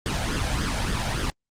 pink noise with flanger, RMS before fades -25 dBFS, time 0.06-1.3 s, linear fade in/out 0 ms, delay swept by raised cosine 0.6 to 1.35 ms, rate 3.5 Hz, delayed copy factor +0.65, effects low-pass 7000 Hz 12 dB/octave + Opus 32 kbps

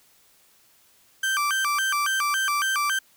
35% pulse tone with vibrato, 1351 Hz, E6, 42 cents sharp, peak -20 dBFS, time 1.23-2.99 s, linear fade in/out 5 ms, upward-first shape square, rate 3.6 Hz, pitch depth 250 cents each way, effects white hiss -59 dBFS RMS until 3.16 s

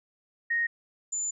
sine tone pair in turn, 1864.7 / 7065 Hz, A#6 / A8, 0 / +6 cents, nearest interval octave + major seventh, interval 2306 cents, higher second, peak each -24 / -28 dBFS, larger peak first, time 0.5-0.67 / 1.12-1.31 s, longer second, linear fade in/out 10 ms, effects none

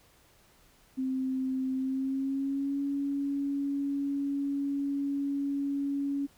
sine tone with pitch glide, 261.6 to 280.4 Hz, C4 to C#4, 0 to +20 cents, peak -28 dBFS, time 0.97-6.27 s, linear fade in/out 20 ms, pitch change +120 cents, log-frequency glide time 1.74-2.81 s, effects pink hiss -62 dBFS RMS until 6.37 s

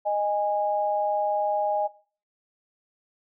sine tone pair together, 618 / 823.4 Hz, D#5 / G#5, -12 / -15 cents, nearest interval perfect fourth, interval 497 cents, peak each -25 dBFS, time 0.05-1.88 s, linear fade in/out 20 ms, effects noise-tail reverb RT60 0.4 s tail -19 dB re dry

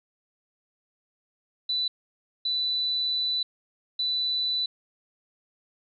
sine tone bursts at uneven times, 3981 Hz, B7, 13 cents sharp, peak -24 dBFS, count 3, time 1.69-1.88 / 2.45-3.43 / 3.99-4.66 s, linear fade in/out 5 ms, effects none

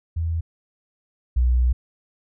sine tone pair in turn, 82.41 / 61.61 Hz, E2 / B1, 0 / -4 cents, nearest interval perfect fourth, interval 504 cents, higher first, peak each -21 / -15 dBFS, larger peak second, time 0.16-0.41 / 1.36-1.73 s, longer second, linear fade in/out 10 ms, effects none

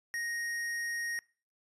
triangle tone with hard clipping, 1870 Hz, A#6, 5 cents sharp, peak -35 dBFS, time 0.14-1.19 s, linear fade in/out 0 ms, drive 16 dB, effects noise-tail reverb RT60 0.4 s tail -24 dB re dry + resampled to 32000 Hz

